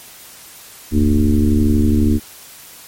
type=tone with frequency modulation; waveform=sine; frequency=155.56 Hz; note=D#3; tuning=in tune; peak=-10 dBFS; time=0.91-2.2 s; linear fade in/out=50 ms; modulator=72.3 Hz; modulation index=2.3; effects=white hiss -39 dBFS RMS until 2.87 s + MP3 64 kbps